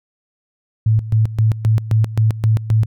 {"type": "tone with tremolo", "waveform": "sine", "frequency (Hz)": 110, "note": "A2", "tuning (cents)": 0, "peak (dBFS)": -10, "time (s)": [0.86, 2.86], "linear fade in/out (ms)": 5, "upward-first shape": "square", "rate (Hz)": 3.8, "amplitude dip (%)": 80, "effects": []}